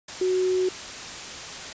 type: tone in noise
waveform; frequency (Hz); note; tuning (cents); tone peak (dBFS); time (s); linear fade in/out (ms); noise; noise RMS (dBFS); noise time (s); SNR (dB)
sine; 370; F#4; 0; -20; 0.21-0.69; 5; white; -36; 0.08-1.73; +13
effects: resampled to 16000 Hz

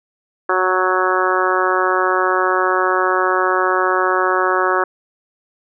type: harmonic tone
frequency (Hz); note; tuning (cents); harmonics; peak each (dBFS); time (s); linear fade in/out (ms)
185; F#3; 0; 2 / 3 / 4 / 5 / 6 / 7 / 8 / 9; -20 / -23 / -24 / -24 / -20 / -21 / -23 / -24; 0.49-4.84; 5
effects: none

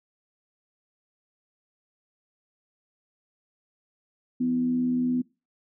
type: tone with frequency modulation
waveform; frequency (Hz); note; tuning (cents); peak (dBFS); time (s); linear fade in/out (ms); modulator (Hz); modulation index
sine; 250; B3; +21; -22; 4.4-5.22; 10; 77.3; 0.33
effects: noise-tail reverb RT60 0.3 s tail -24 dB re dry

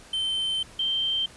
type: tone pair in turn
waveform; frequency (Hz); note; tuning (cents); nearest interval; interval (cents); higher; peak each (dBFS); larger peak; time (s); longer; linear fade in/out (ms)
triangle / sine; 3096 / 3134; G7 / G7; -22 / -1; unison; 21; second; -23; neither; 0.13-0.63 / 0.79-1.26; first; 5
effects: pink hiss -49 dBFS RMS until 1.36 s + resampled to 24000 Hz

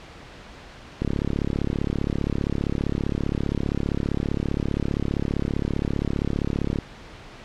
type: click train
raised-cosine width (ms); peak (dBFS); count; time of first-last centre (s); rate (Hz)
3; -11; 204; 1.02-6.787; 35.2
effects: pink hiss -43 dBFS RMS until 7.44 s + low-pass 4000 Hz 12 dB/octave

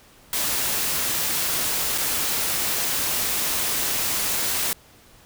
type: noise with dropouts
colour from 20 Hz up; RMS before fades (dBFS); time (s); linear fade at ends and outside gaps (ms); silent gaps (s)
white; -24; 0.33-4.73; 1; 1.978-1.982
effects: pink hiss -52 dBFS RMS until 5.25 s

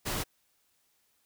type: noise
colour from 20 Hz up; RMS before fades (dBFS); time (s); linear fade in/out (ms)
pink; -33; 0.05-0.24; 20
effects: white hiss -72 dBFS RMS until 1.25 s

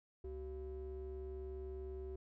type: ring-modulated tone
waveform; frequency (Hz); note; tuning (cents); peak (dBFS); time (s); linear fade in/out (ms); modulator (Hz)
triangle; 155.56; D#3; 0; -38; 0.24-2.16; 5; 224
effects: none

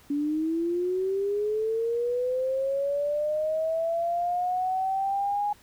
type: linear sweep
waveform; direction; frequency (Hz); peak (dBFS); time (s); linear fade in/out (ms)
sine; up; 283.8 to 830.6; -24; 0.1-5.53; 5
effects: pink hiss -56 dBFS RMS until 5.62 s

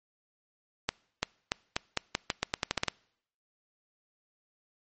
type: accelerating click train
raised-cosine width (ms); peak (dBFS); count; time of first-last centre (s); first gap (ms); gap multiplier
0.2; -9; 14; 0.89-2.883; 340; 0.85
effects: noise-tail reverb RT60 0.7 s tail -26 dB re dry + MP3 32 kbps

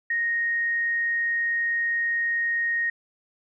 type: tone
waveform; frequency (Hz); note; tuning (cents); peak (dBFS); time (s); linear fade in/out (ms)
sine; 1864.7; A#6; 0; -22; 0.1-2.9; 5
effects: none

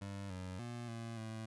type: tone with pitch steps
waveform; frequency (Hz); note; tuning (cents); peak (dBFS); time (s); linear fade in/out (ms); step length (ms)
25% pulse; 99.2 / 92.3 / 119.6 / 115 / 111; G2 / F#2 / A#2 / A#2 / A2; +21 / -4 / +45 / -23 / +16; -39; 0.01-1.46; 10; 290
effects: resampled to 24000 Hz

